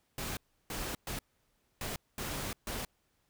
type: noise bursts at uneven times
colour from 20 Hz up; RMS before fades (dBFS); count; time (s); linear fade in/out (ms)
pink; -38; 6; 0.18-0.37 / 0.7-0.95 / 1.07-1.19 / 1.81-1.96 / 2.18-2.53 / 2.67-2.85; 2
effects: pink hiss -75 dBFS RMS until 3.29 s